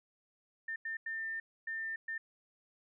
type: tone bursts at uneven times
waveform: sine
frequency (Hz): 1799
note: A6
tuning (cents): +38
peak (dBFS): -36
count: 5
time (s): 0.68-0.76 / 0.85-0.97 / 1.06-1.4 / 1.67-1.96 / 2.08-2.18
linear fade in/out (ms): 5
effects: none